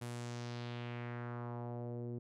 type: tone with low-pass filter sweep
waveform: sawtooth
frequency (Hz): 120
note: B2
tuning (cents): -49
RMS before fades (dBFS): -43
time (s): 0.01-2.19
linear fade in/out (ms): 10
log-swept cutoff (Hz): 11000 to 350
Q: 1.9
effects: none